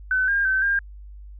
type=tone with pitch steps; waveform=sine; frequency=1516 / 1610 / 1539 / 1605 Hz; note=F#6 / G6 / G6 / G6; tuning=+42 / +46 / -32 / +40 cents; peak=-18 dBFS; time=0.11-0.79 s; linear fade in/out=2 ms; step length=170 ms; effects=added 50 Hz sine -38 dBFS peak until 1.39 s